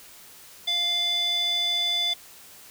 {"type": "tone with band-pass filter", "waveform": "square", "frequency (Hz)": 698.5, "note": "F5", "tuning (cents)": 0, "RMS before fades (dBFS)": -25, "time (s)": [0.67, 2.14], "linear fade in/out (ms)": 10, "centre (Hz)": 3600, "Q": 6, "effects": ["white hiss -48 dBFS RMS until 2.7 s"]}